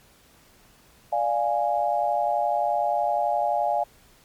sine chord, D diminished, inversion none, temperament equal, 587.3 / 698.5 / 830.6 Hz, D5 / F5 / Ab5, 0 / 0 / 0 cents, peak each -27 / -24 / -25 dBFS, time 1.12-3.84 s, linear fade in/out 10 ms, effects pink hiss -56 dBFS RMS until 4.24 s + MP3 96 kbps

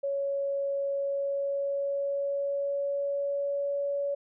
sine tone with pitch glide, 557 to 565.1 Hz, C#5 to C#5, +8 to +33 cents, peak -27 dBFS, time 0.03-4.15 s, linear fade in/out 10 ms, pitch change +25 cents, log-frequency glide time 0.92-3.77 s, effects none

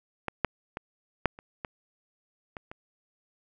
clicks, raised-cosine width 0.5 ms, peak -15 / -8 / -19 / -7 / -30 / -19 / -23 / -26 dBFS, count 8, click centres 0.283 / 0.447 / 0.771 / 1.257 / 1.389 / 1.648 / 2.568 / 2.715 s, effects none

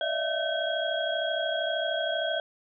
sine tone cluster, 586 / 648 / 681 / 1533 / 3290 Hz, D5 / E5 / F5 / G6 / G#7, -4 / -30 / -44 / -39 / -17 cents, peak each -34 / -30 / -35 / -33 / -33 dBFS, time 0.01-2.4 s, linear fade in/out 2 ms, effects none

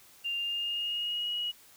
sine tone with pitch glide, 2794 to 2904 Hz, F7 to F#7, 0 to -33 cents, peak -30 dBFS, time 0.24-1.52 s, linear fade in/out 20 ms, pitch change +67 cents, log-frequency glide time 0.37-1.31 s, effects white hiss -57 dBFS RMS until 1.76 s

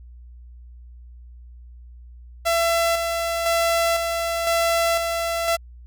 sawtooth tone with tremolo, 672 Hz, E5, 33 cents sharp, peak -14 dBFS, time 2.45-5.57 s, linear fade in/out 20 ms, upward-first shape square, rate 0.99 Hz, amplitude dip 40%, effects added 60 Hz sine -40 dBFS peak until 5.86 s

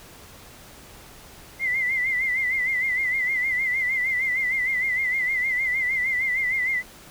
sine tone with vibrato, 2049 Hz, C7, 37 cents flat, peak -21 dBFS, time 1.59-6.83 s, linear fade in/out 50 ms, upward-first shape sine, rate 6.5 Hz, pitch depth 74 cents each way, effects pink hiss -46 dBFS RMS until 7.1 s

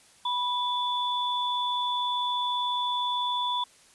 sine tone pair together, 983 / 3462 Hz, B5 / A7, -8 / -29 cents, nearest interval octave + minor seventh, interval 2179 cents, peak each -27 / -30 dBFS, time 0.25-3.64 s, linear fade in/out 5 ms, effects white hiss -57 dBFS RMS until 3.94 s + resampled to 24000 Hz

